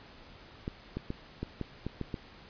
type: clicks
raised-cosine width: 3 ms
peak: -21 dBFS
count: 8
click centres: 0.679 / 0.97 / 1.104 / 1.43 / 1.613 / 1.866 / 2.013 / 2.142 s
effects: pink hiss -53 dBFS RMS until 2.49 s + resampled to 11025 Hz